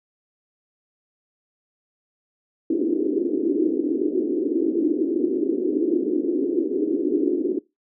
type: band-pass noise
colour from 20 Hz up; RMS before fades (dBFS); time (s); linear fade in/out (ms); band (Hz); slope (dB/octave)
pink; -22; 2.7-7.59; 5; 290 to 380; 48
effects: noise-tail reverb RT60 0.2 s tail -21 dB re dry